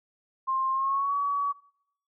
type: tone with pitch glide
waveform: sine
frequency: 1058 to 1133.9 Hz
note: C6 to C#6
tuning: +19 to +39 cents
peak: -24 dBFS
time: 0.47-1.53 s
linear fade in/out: 20 ms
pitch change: +120 cents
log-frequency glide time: 0.72-1.15 s
effects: noise-tail reverb RT60 0.7 s tail -20 dB re dry